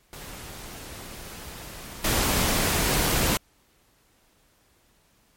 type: noise with level steps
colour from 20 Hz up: pink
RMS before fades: -40 / -23 dBFS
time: 0.13-3.37 s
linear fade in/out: 0 ms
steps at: 2.04 s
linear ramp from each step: 5 ms
effects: pink hiss -63 dBFS RMS until 5.36 s + MP3 64 kbps